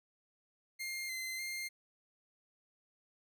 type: tone with pitch steps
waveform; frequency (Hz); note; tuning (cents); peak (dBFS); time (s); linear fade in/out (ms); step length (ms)
sawtooth; 2117 / 2066 / 2110; C7 / C7 / C7; +20 / -22 / +14; -35; 0.79-1.69; 20; 300
effects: none